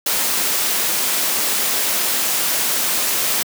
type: noise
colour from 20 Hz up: white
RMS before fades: -19 dBFS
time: 0.06-3.43 s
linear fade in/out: 5 ms
effects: high-pass 200 Hz 12 dB/octave